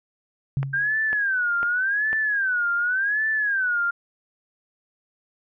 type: tone with exponential decay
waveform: sine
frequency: 136.8 Hz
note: C#3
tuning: 23 cents flat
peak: -18 dBFS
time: 0.57-0.98 s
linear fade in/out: 0 ms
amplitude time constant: 89 ms
type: click train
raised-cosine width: 0.5 ms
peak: -17 dBFS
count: 4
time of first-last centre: 0.63-2.13 s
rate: 2 Hz
type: tone with vibrato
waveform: sine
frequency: 1568 Hz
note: G6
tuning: in tune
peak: -20 dBFS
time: 0.73-3.91 s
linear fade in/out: 10 ms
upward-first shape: sine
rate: 0.88 Hz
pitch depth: 200 cents each way
effects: none